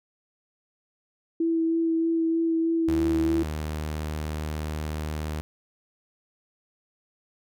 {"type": "tone with vibrato", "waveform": "sine", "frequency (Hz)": 328.6, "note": "E4", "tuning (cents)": -5, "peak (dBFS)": -21, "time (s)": [1.4, 3.43], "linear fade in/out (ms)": 5, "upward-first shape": "sine", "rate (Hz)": 3.2, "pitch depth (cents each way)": 13}
{"type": "tone", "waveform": "sawtooth", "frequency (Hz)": 76.8, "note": "D#2", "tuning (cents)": -22, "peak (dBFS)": -25, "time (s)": [2.88, 5.41], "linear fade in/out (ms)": 0}
{"effects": []}